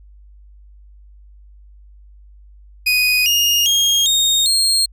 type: tone with pitch steps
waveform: 30% pulse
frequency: 2489 / 2843 / 3247 / 3708 / 4235 Hz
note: D#7 / F7 / G#7 / A#7 / C8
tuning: 0 / +30 / -40 / -10 / +20 cents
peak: -10 dBFS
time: 2.86-4.86 s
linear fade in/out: 10 ms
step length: 400 ms
effects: added 50 Hz sine -41 dBFS peak until 4.92 s